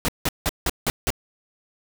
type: noise bursts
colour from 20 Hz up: pink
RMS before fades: -22 dBFS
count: 6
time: 0.05-1.104 s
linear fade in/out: 0 ms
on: 34 ms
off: 170 ms
effects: none